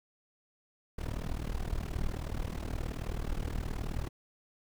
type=noise with amplitude modulation; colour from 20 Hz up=brown; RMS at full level=-31 dBFS; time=0.98-4.09 s; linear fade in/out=10 ms; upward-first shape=sine; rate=38.9 Hz; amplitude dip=90%; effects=none